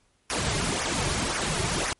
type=noise with flanger; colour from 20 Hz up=pink; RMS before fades=-27 dBFS; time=0.3-1.93 s; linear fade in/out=0 ms; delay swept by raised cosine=0.24 to 4.04 ms; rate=1.9 Hz; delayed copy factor=-0.65; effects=pink hiss -67 dBFS RMS until 1.99 s + MP3 48 kbps

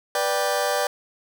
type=chord; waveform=sawtooth; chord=G major; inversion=first; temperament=just; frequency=490 / 588 / 784 Hz; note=B4 / D5 / G5; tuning=-14 / +2 / 0 cents; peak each=-23 / -20 / -22 dBFS; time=0.15-0.87 s; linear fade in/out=2 ms; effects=none

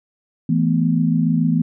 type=chord; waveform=sine; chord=E suspended fourth; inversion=none; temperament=equal; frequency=164.81 / 220 / 246.9 Hz; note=E3 / A3 / B3; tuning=0 / 0 / 0 cents; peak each=-17 / -21 / -19 dBFS; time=0.49-1.62 s; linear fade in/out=5 ms; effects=none

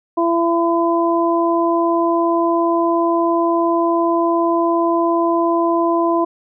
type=harmonic tone; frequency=337.2 Hz; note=E4; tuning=39 cents sharp; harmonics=1 / 2 / 3; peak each=-16 / -19 / -19 dBFS; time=0.17-6.25 s; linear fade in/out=10 ms; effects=none

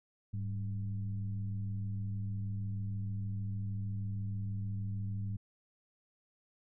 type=tone with frequency modulation; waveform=sine; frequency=102.9 Hz; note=G#2; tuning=16 cents flat; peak=-34 dBFS; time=0.33-5.37 s; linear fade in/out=10 ms; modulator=89.7 Hz; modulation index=0.64; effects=none

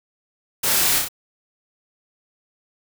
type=noise with echo; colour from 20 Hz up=white; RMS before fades=-21 dBFS; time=0.63-0.99 s; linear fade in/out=10 ms; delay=32 ms; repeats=3; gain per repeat=-3 dB; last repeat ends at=1.086 s; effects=none

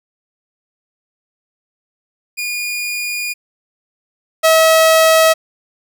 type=tone pair in turn; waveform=sawtooth; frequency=2436 / 643.5 Hz; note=D#7 / E5; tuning=-37 / -42 cents; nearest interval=octave + major seventh; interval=2305 cents; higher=first; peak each=-16 / -4 dBFS; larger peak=second; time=2.37-3.34 / 4.43-5.34 s; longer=first; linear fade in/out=20 ms; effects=none

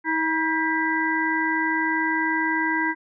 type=harmonic tone with a mistuned harmonic; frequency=319.6 Hz; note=D#4; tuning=47 cents sharp; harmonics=1 / 3 / 5 / 6; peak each=-26 / -26 / -26 / -26 dBFS; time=0.04-2.95 s; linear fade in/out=50 ms; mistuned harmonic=6; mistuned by=+51 cents; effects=none

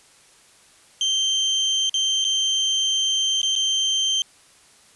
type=tone with dropouts; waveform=35% pulse; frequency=3136 Hz; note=G7; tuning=in tune; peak=-17 dBFS; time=1.01-4.22 s; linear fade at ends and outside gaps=1 ms; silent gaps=1.895-1.941 / 2.243-2.249 / 3.416-3.43 / 3.554-3.561 s; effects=white hiss -53 dBFS RMS until 4.95 s + resampled to 24000 Hz

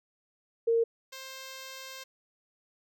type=tone pair in turn; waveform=sine / 5% pulse; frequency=460.4 / 527.7 Hz; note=A#4 / C5; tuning=-22 / +15 cents; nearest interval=major second; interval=237 cents; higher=second; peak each=-22 / -30 dBFS; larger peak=first; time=0.67-0.84 / 1.12-2.04 s; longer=second; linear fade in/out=10 ms; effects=none

